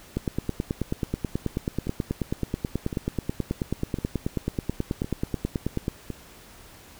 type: two click trains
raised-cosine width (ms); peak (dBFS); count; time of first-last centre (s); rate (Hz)
3; -18 / -12; 5 / 54; 1.87-6.103 / 0.17-5.881; 0.945 / 9.28
effects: pink hiss -49 dBFS RMS until 6.99 s